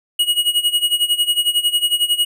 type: tone with tremolo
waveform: square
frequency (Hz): 2900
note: F#7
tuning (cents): -35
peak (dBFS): -12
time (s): 0.19-2.25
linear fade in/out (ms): 5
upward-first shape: sine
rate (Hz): 11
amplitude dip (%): 85
effects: none